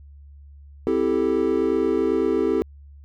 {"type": "chord", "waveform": "triangle", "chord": "A minor seventh", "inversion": "first", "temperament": "equal with one note detuned", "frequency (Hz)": [260, 329.6, 392, 440], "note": ["C4", "E4", "G4", "A4"], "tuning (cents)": [-11, 0, 0, 0], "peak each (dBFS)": [-24, -22, -21, -22], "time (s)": [0.87, 2.62], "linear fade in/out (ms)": 0, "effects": ["added 71 Hz sine -42 dBFS peak until 3.04 s"]}